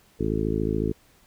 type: harmonic tone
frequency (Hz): 53.9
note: A1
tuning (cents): -35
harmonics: 1 / 2 / 3 / 4 / 5 / 6 / 7 / 8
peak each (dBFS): -31 / -31 / -31 / -31 / -31 / -31 / -31 / -31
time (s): 0.19-0.93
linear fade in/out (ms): 20
effects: pink hiss -59 dBFS RMS until 1.26 s